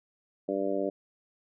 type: harmonic tone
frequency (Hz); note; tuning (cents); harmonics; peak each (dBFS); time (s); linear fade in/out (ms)
98; G2; 0; 2 / 3 / 4 / 5 / 6 / 7; -39 / -33 / -33 / -35 / -32 / -41; 0.48-0.9; 10
effects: none